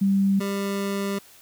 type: tone pair in turn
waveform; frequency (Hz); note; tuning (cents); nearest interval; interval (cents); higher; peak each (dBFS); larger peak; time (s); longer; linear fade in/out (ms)
sine / 25% pulse; 196 / 198.74; G3 / G3; 0 / +24; unison; 24; second; -17 / -21; first; 0.01-0.4 / 0.4-1.19; second; 10
effects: white hiss -51 dBFS RMS until 1.41 s